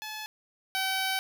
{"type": "tone pair in turn", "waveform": "10% pulse", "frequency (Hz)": [860, 764.8], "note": ["A5", "G5"], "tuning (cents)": [-40, -43], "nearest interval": "major second", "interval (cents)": 203, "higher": "first", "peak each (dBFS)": [-28, -19], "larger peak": "second", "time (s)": [[0.02, 0.26], [0.75, 1.19]], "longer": "second", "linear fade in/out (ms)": 0, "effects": []}